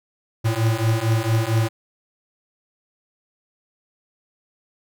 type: beating tone pair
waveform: square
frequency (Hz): 110 / 114.4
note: A2 / A#2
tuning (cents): 0 / -32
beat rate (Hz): 4.4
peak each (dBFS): -22 / -21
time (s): 0.44-1.69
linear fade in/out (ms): 20
effects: none